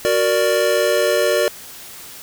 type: chord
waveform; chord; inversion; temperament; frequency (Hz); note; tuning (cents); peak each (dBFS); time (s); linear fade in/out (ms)
square; Gb augmented; none; equal; 370 / 466.2 / 587.3; Gb4 / Bb4 / D5; 0 / 0 / 0; -22 / -20 / -18; 0.05-1.48; 0
effects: white hiss -37 dBFS RMS until 2.22 s